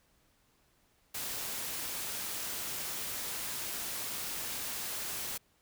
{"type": "noise", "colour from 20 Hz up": "white", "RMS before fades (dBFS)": -38, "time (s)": [1.14, 5.38], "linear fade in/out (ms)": 10, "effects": ["pink hiss -70 dBFS RMS until 5.61 s"]}